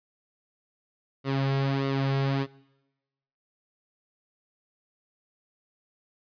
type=tone with flanger; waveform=sawtooth; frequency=136.5 Hz; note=C#3; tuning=26 cents flat; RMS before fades=-26 dBFS; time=1.24-2.47 s; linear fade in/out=50 ms; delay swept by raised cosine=1.2 to 3.4 ms; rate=1.6 Hz; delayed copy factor=-0.6; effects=noise-tail reverb RT60 1.0 s tail -22 dB re dry + resampled to 11025 Hz